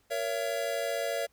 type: chord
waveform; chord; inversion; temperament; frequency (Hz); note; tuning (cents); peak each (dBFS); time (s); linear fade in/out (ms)
square; A# diminished; none; just; 466.2 / 559.4 / 671.3; A#4 / C#5 / E5; 0 / +16 / +31; -37 / -34 / -34; 0.1-1.27; 20
effects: pink hiss -69 dBFS RMS until 1.32 s